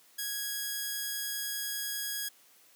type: tone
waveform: 5% pulse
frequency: 1655 Hz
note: G#6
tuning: 6 cents flat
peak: -22 dBFS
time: 0.18-2.29 s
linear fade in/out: 10 ms
effects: white hiss -61 dBFS RMS until 2.75 s + high-pass 200 Hz 12 dB/octave